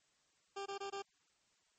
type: tone bursts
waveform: 20% pulse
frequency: 396.3 Hz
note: G4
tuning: 19 cents sharp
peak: -36 dBFS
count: 4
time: 0.56-1.023 s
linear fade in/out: 10 ms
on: 100 ms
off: 21 ms
effects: white hiss -75 dBFS RMS until 1.78 s + MP3 32 kbps